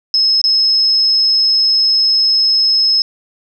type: tone with dropouts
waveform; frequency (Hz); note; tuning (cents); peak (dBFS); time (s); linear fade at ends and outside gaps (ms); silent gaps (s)
sine; 5180; E8; -31; -9; 0.14-3.02; 1; 0.415-0.44
effects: none